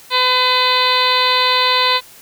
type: harmonic tone with a mistuned harmonic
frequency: 505 Hz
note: B4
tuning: 39 cents sharp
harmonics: 1 / 2 / 3 / 4 / 5 / 6 / 7 / 8 / 9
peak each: -23 / -16 / -25 / -22 / -22 / -25 / -20 / -18 / -27 dBFS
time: 0.1-2.01 s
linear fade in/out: 50 ms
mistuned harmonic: 7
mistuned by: +18 cents
effects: white hiss -42 dBFS RMS until 2.21 s